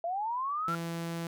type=linear sweep; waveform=sine; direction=up; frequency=659.3 to 1387 Hz; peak=-30 dBFS; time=0.04-0.75 s; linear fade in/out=2 ms
type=tone; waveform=sawtooth; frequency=167.6 Hz; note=E3; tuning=29 cents sharp; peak=-30 dBFS; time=0.68-1.27 s; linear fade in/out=2 ms
effects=none